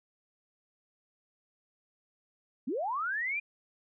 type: linear sweep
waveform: sine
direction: up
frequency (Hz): 210 to 2449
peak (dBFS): -30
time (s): 2.67-3.4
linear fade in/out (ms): 10
effects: none